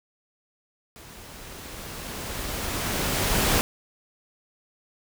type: noise with level ramp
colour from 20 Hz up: pink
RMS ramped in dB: -46 to -21 dBFS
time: 0.96-3.61 s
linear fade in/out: 0 ms
effects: none